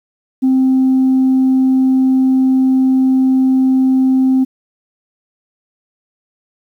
sine tone, 261.6 Hz, C4, in tune, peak -7 dBFS, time 0.42-4.45 s, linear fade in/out 20 ms, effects tanh soft clip ceiling -6 dBFS + 8-bit

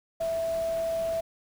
sine tone in noise, 659.3 Hz, E5, in tune, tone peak -26 dBFS, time 0.2-1.21 s, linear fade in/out 10 ms, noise pink, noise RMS -44 dBFS, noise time 0.2-1.21 s, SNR +15 dB, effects none

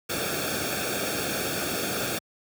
pink noise with comb filter, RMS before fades -29 dBFS, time 0.09-2.19 s, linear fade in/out 10 ms, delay 1 ms, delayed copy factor -0.8, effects high-pass 80 Hz 12 dB/octave

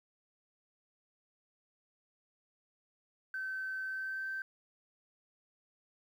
sine tone with pitch glide, 1537 to 1554 Hz, G6 to G6, -35 to -16 cents, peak -35 dBFS, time 3.34-4.42 s, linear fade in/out 2 ms, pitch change +19 cents, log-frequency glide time 3.82-4.29 s, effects tanh soft clip ceiling -31 dBFS + 11-bit

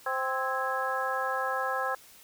harmonic tone with a mistuned harmonic, 261.6 Hz, C4, in tune, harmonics 2 / 3 / 4 / 5 / 6, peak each -34 / -34 / -34 / -34 / -34 dBFS, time 0.06-1.95 s, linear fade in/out 5 ms, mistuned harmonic 6, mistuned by +91 cents, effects white hiss -54 dBFS RMS until 2.23 s

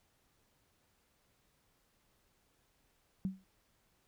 sine tone with exponential decay, 190 Hz, F#3, 46 cents sharp, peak -29 dBFS, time 3.25-3.44 s, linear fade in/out 0 ms, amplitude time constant 40 ms, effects pink hiss -74 dBFS RMS until 4.07 s

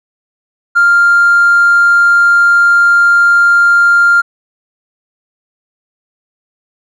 sine tone with hard clipping, 1396.9 Hz, F6, in tune, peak -5 dBFS, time 0.75-4.22 s, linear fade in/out 20 ms, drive 1 dB, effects none

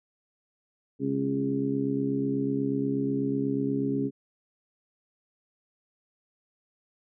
harmonic tone with a mistuned harmonic, 68.2 Hz, C#2, 28 cents flat, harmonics 2 / 3 / 4 / 5 / 6, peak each -34 / -34 / -27 / -39 / -32 dBFS, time 0.99-4.11 s, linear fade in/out 50 ms, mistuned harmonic 2, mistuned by -15 cents, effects none

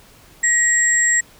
sine tone pair together, 1900 / 7600 Hz, A#6 / A#8, +33 / +33 cents, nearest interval 2 octaves, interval 2400 cents, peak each -16 dBFS, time 0.43-1.21 s, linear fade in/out 10 ms, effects pink hiss -48 dBFS RMS until 1.39 s

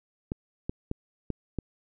clicks, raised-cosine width 3 ms, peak -17 dBFS, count 5, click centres 0.319 / 0.695 / 0.914 / 1.303 / 1.587 s, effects none

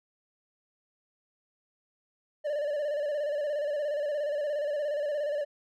triangle tone with vibrato, 587.3 Hz, D5, in tune, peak -26 dBFS, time 2.44-5.45 s, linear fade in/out 20 ms, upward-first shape square, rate 17 Hz, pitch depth 49 cents each way, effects none

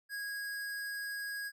square tone, 1648 Hz, G#6, 14 cents flat, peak -38 dBFS, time 0.09-1.52 s, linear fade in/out 50 ms, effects none

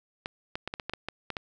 clicks, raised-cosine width 0.3 ms, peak -17 dBFS, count 10, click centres 0.259 / 0.555 / 0.676 / 0.739 / 0.798 / 0.896 / 0.936 / 1.086 / 1.303 / 1.368 s, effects none

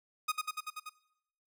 sawtooth tone with echo, 1244.5 Hz, D#6, in tune, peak -25 dBFS, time 0.28-0.32 s, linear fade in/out 10 ms, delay 96 ms, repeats 6, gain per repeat -2 dB, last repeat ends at 0.896 s, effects noise-tail reverb RT60 0.8 s tail -19 dB re dry

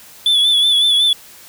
triangle tone with vibrato, 3454 Hz, A7, 33 cents flat, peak -9 dBFS, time 0.26-1.13 s, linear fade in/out 2 ms, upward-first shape sine, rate 5.4 Hz, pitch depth 49 cents each way, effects white hiss -41 dBFS RMS until 1.48 s

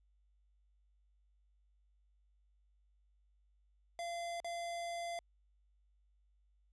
square tone with dropouts, 686 Hz, F5, 31 cents flat, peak -40 dBFS, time 3.99-5.19 s, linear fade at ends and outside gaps 1 ms, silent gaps 4.402-4.445 s, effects added 50 Hz sine -69 dBFS peak until 6.72 s + resampled to 22050 Hz

